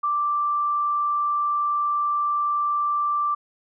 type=tone; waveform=sine; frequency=1174.7 Hz; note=D6; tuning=in tune; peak=-20 dBFS; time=0.03-3.35 s; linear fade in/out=10 ms; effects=none